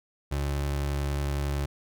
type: tone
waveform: 30% pulse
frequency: 70.9 Hz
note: C#2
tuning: 40 cents sharp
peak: -24 dBFS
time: 0.31-1.66 s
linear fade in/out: 10 ms
effects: none